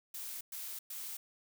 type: noise bursts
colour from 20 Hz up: blue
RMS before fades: -43 dBFS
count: 3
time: 0.14-1.17 s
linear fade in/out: 5 ms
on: 270 ms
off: 110 ms
effects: none